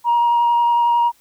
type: tone with vibrato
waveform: sine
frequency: 947 Hz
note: A#5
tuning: 27 cents sharp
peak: -11 dBFS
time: 0.04-1.12 s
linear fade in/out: 50 ms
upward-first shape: sine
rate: 11 Hz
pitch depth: 9 cents each way
effects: tanh soft clip ceiling -10 dBFS + white hiss -56 dBFS RMS until 1.2 s